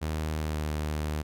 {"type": "tone with pitch glide", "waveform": "sawtooth", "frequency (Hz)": [77.78, 76.05], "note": ["D#2", "D#2"], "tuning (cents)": [0, -39], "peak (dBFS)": -25, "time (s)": [0.01, 1.23], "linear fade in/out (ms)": 20, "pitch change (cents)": -39, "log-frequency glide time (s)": [0.33, 0.67], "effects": []}